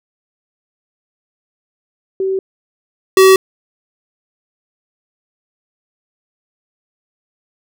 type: tone pair in turn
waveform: sine / square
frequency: 382.8 / 380.6 Hz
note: G4 / F#4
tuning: -41 / +49 cents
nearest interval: unison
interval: 10 cents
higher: first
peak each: -14 / -5 dBFS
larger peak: second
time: 2.2-2.39 / 3.17-3.36 s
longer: neither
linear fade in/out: 2 ms
effects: none